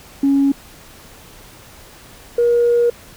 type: tone pair in turn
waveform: sine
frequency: 277.2 / 475.8 Hz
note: C#4 / A#4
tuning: 0 / +35 cents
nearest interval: major sixth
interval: 935 cents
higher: second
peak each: -10 dBFS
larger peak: neither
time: 0.23-0.52 / 2.38-2.9 s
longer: second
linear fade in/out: 5 ms
effects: tanh soft clip ceiling -7 dBFS + pink hiss -42 dBFS RMS until 3.16 s